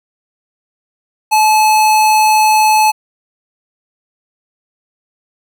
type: tone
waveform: square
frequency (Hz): 862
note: A5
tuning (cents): -36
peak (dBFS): -8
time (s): 1.31-2.92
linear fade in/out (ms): 20
effects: none